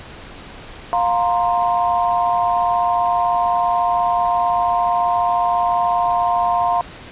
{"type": "chord", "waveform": "sine", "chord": "F suspended fourth", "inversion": "none", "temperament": "equal with one note detuned", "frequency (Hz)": [704.9, 932.3, 1046.5], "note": ["F5", "Bb5", "C6"], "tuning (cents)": [16, 0, 0], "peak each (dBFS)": [-17, -20, -21], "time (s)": [0.93, 6.81], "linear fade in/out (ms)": 0, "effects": ["pink hiss -37 dBFS RMS until 7.11 s", "resampled to 8000 Hz"]}